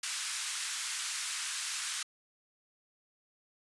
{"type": "band-pass noise", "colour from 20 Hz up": "white", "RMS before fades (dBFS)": -37, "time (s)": [0.03, 2.03], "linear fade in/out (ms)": 5, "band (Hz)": [1200, 9600], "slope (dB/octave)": 24, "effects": ["resampled to 24000 Hz"]}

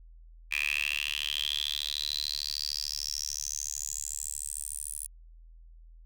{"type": "tone with high-pass filter sweep", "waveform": "10% pulse", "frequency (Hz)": 73.42, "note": "D2", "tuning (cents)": 0, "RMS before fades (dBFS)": -34, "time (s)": [0.51, 5.07], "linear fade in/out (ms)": 10, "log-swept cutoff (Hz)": [2400, 10000], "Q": 9.6, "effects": ["added 41 Hz sine -49 dBFS peak until 6.05 s"]}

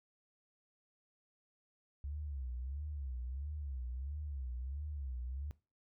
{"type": "tone with vibrato", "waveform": "sine", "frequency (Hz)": 67.9, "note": "C#2", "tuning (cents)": -35, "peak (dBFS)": -39, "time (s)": [2.04, 5.51], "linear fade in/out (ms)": 0, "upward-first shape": "sine", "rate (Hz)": 1.5, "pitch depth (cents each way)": 180, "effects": ["noise-tail reverb RT60 0.3 s tail -19 dB re dry"]}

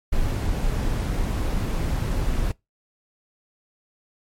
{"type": "noise", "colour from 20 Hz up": "brown", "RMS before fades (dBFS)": -23, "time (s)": [0.12, 2.52], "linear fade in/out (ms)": 10, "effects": ["noise-tail reverb RT60 0.2 s tail -24 dB re dry", "MP3 64 kbps"]}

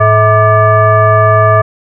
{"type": "tone with frequency modulation", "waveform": "sine", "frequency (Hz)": 645, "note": "E5", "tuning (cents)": -38, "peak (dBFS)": -4, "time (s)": [0, 1.62], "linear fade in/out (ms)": 10, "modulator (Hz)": 538, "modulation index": 1.4, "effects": []}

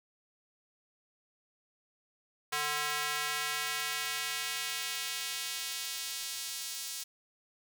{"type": "tone with high-pass filter sweep", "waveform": "square", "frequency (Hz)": 148.7, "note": "D3", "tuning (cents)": 22, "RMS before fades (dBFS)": -36, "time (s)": [2.52, 7.04], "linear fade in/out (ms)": 10, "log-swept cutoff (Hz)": [1200, 5200], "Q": 0.87, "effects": []}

